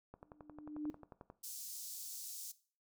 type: click train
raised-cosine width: 1 ms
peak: -37 dBFS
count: 14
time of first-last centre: 0.14-1.301 s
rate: 11.2 Hz
type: tone with exponential growth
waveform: sine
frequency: 300.6 Hz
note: D4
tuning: 40 cents sharp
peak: -34 dBFS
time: 0.21-0.9 s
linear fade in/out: 0 ms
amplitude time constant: 150 ms
type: high-pass noise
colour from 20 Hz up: pink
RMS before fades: -47 dBFS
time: 1.43-2.52 s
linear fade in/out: 10 ms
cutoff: 5300 Hz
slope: 24 dB/octave
effects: noise-tail reverb RT60 0.4 s tail -17 dB re dry